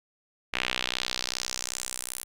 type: tone with band-pass filter sweep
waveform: sawtooth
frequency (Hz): 62.6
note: B1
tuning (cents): +24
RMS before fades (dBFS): -33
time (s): 0.53-2.24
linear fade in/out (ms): 10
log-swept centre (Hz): 2500 to 11000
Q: 2
effects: none